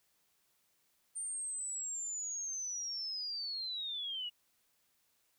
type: linear sweep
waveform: sine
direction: down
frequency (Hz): 8940 to 2857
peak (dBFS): -37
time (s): 1.15-4.3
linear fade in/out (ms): 20
effects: white hiss -75 dBFS RMS until 5.38 s